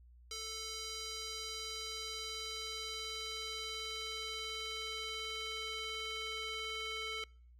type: tone with band-pass filter sweep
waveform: square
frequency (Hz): 440.7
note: A4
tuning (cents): +3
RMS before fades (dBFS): -42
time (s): 0.31-7.24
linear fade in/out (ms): 2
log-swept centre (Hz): 5100 to 2800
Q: 1.8
effects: noise-tail reverb RT60 0.5 s tail -25 dB re dry + added 60 Hz sine -57 dBFS peak until 7.59 s